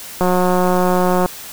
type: click train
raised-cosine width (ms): 1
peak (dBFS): -3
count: 191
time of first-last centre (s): 0.21-1.26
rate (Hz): 181
effects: white hiss -33 dBFS RMS until 1.52 s